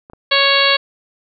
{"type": "clicks", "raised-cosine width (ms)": 1, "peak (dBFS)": -24, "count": 2, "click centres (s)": [0.099, 0.134]}
{"type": "harmonic tone", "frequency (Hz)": 554.4, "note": "C#5", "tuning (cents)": 0, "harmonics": [1, 2, 3, 4, 5, 6, 7, 8], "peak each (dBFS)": [-19, -19, -19, -19, -19, -19, -19, -19], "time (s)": [0.31, 0.77], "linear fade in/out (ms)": 10}
{"effects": []}